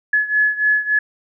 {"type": "beating tone pair", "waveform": "sine", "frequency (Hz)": [1703, 1706.5], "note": ["G#6", "G#6"], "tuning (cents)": [43, 47], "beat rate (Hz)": 3.5, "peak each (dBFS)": [-16, -19], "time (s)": [0.13, 0.99], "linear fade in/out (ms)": 5, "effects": []}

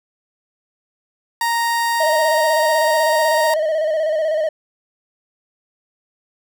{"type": "tone", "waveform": "30% pulse", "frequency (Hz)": 932.3, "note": "A#5", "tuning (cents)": 0, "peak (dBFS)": -14, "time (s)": [1.41, 3.54], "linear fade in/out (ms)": 2}
{"type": "tone with vibrato", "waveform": "triangle", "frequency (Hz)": 626, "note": "D#5", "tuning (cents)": 10, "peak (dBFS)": -14, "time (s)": [2, 4.49], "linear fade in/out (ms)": 5, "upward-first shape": "square", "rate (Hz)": 16, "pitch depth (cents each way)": 49}
{"effects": []}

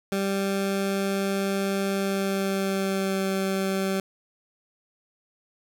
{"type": "tone with pitch glide", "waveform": "20% pulse", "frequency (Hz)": [196, 192.52], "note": ["G3", "G3"], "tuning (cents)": [0, -31], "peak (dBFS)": -19, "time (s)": [0.12, 4], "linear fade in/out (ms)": 2, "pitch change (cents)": -31, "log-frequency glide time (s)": [1.92, 3.3], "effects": []}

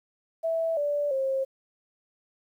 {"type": "tone with pitch steps", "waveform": "sine", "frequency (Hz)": [656, 582, 535], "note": ["E5", "D5", "C5"], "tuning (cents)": [-9, -16, 38], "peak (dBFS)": -24, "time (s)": [0.43, 1.45], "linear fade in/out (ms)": 20, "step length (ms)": 340, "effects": ["10-bit"]}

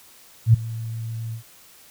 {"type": "tone with ADSR envelope", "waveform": "sine", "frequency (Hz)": 113.4, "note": "A#2", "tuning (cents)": -47, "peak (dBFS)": -7, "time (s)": [0.46, 1.43], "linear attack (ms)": 77, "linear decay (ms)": 12, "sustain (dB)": -20, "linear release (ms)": 100, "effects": ["white hiss -50 dBFS RMS until 1.9 s"]}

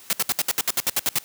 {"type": "noise bursts", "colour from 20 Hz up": "white", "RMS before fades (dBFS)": -21, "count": 12, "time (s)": [0.1, 1.185], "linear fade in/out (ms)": 0, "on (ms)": 29, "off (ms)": 67, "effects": ["white hiss -47 dBFS RMS until 1.24 s", "high-pass 80 Hz 12 dB/octave"]}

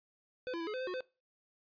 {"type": "tone with pitch steps", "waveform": "square", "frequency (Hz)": [506, 337.2, 331, 424.2, 511, 517, 364.6, 512], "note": ["B4", "E4", "E4", "G#4", "C5", "C5", "F#4", "C5"], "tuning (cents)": [42, 39, 7, 37, -41, -21, -25, -38], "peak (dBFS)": -37, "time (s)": [0.47, 1.006], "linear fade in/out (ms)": 0, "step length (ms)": 67, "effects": ["noise-tail reverb RT60 0.3 s tail -21 dB re dry", "resampled to 11025 Hz"]}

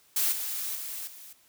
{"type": "noise with level steps", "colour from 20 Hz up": "blue", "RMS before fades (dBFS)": [-26, -33, -37, -47], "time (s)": [0.16, 1.33], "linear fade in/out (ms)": 5, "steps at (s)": [0.32, 0.75, 1.07], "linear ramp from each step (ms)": 5, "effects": ["white hiss -62 dBFS RMS until 1.48 s"]}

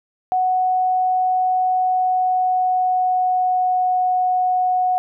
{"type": "tone with pitch glide", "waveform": "sine", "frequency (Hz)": [740, 734.5], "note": ["F#5", "F#5"], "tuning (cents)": [0, -13], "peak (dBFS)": -15, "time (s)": [0.32, 4.98], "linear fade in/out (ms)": 0, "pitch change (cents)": -13, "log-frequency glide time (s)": [1.75, 3.98], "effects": []}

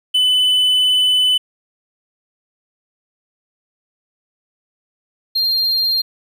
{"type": "tone pair in turn", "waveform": "triangle", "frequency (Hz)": [3006, 4195], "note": ["F#7", "C8"], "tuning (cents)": [27, 4], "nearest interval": "tritone", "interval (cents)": 577, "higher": "second", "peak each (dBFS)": [-10, -13], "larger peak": "first", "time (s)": [[0.14, 1.38], [5.35, 6.02]], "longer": "first", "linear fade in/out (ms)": 10, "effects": ["8-bit"]}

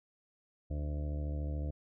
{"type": "harmonic tone", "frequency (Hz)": 73.9, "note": "D2", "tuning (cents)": 11, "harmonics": [1, 2, 3, 4, 5, 6, 7, 8, 9], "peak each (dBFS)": [-34, -42, -54, -46, -58, -58, -50, -56, -54], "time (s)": [0.7, 1.71], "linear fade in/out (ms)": 10, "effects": []}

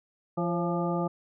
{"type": "harmonic tone with a mistuned harmonic", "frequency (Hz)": 171.9, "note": "F3", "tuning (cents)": -27, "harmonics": [1, 2, 3, 4, 5, 7], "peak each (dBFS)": [-29, -32, -34, -35, -36, -37], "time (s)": [0.37, 1.08], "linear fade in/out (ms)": 10, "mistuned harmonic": 3, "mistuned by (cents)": 66, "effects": []}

